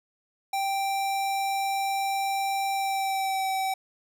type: tone with pitch glide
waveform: square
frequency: 784 to 767.4 Hz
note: G5 to G5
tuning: 0 to -37 cents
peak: -26 dBFS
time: 0.53-3.74 s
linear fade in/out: 5 ms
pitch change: -37 cents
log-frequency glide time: 2.72-3.48 s
effects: none